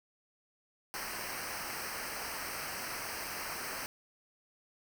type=noise with comb filter; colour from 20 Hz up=pink; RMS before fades=-40 dBFS; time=0.94-3.86 s; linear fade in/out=0 ms; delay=0.28 ms; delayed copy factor=-0.85; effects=none